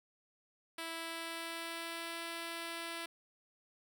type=tone with pitch glide; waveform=5% pulse; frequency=329.6 to 334.6 Hz; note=E4 to E4; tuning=0 to +26 cents; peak=-29 dBFS; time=0.78-3.06 s; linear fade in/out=5 ms; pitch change=+26 cents; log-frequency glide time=0.89-2.23 s; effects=none